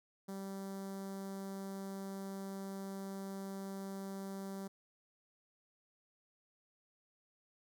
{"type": "tone with notch filter", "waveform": "sawtooth", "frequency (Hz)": 194.7, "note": "G3", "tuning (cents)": -12, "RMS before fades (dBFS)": -44, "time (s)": [0.28, 4.68], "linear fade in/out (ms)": 10, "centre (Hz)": 2600, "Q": 0.64, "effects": []}